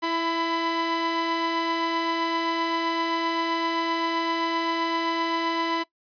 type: tone pair together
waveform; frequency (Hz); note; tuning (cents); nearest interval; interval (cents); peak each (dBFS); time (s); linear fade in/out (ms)
sawtooth; 331.1 / 1001; E4 / B5; +8 / +23; octave + perfect fifth; 1915; -23; 0.02-5.84; 20
effects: noise-tail reverb RT60 0.1 s tail -20 dB re dry + resampled to 11025 Hz